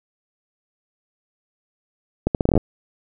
accelerating click train, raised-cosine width 2 ms, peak -4 dBFS, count 10, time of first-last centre 2.27-2.577 s, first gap 78 ms, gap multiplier 0.77, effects none

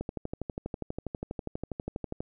click train, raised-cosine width 2 ms, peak -20 dBFS, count 28, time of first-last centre 0.01-2.205 s, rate 12.3 Hz, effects none

